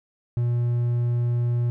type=tone; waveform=triangle; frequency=120 Hz; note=B2; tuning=49 cents flat; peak=-18 dBFS; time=0.37-1.7 s; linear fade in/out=0 ms; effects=none